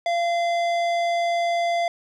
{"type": "tone with tanh clipping", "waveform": "sine", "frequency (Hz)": 687, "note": "F5", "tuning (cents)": -29, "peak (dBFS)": -22, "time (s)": [0.06, 1.88], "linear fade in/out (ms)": 2, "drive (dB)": 15, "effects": []}